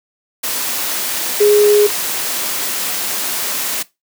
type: tone in noise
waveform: sine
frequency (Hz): 415.3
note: G#4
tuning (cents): 0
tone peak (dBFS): -7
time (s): 1.4-1.87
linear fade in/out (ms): 10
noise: white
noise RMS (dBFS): -20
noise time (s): 0.43-3.83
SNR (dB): +10
effects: noise-tail reverb RT60 0.2 s tail -19 dB re dry + high-pass 200 Hz 12 dB/octave